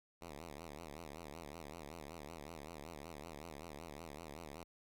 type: tone with vibrato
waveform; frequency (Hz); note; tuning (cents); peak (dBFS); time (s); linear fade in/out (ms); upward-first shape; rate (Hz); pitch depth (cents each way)
5% pulse; 77.78; D#2; 0; -37; 0.21-4.64; 10; sine; 5.3; 180
effects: none